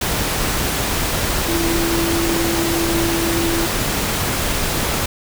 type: tone in noise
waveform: sine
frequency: 335 Hz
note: E4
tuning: 28 cents sharp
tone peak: -19 dBFS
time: 1.48-3.66 s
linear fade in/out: 5 ms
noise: pink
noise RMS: -20 dBFS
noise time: 0.01-5.06 s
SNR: -2 dB
effects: none